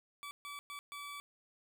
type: tone bursts at uneven times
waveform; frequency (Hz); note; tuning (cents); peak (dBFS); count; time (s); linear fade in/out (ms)
20% pulse; 1150; D6; -37; -39; 4; 0.23-0.31 / 0.45-0.59 / 0.7-0.79 / 0.92-1.2; 0
effects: none